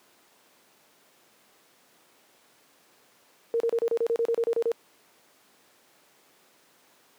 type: tone bursts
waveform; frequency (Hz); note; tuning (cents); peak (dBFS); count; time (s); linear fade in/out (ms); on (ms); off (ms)
sine; 463.6; A#4; -10; -21; 13; 3.54-4.717; 0; 61; 32
effects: pink hiss -60 dBFS RMS until 7.18 s + high-pass 300 Hz 12 dB/octave